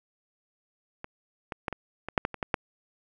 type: clicks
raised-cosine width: 0.5 ms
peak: -22 / -18 / -14 / -18 / -19 / -6 / -11 / -21 / -14 / -8 dBFS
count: 10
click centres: 1.044 / 1.522 / 1.682 / 1.727 / 2.086 / 2.178 / 2.251 / 2.343 / 2.428 / 2.542 s
effects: none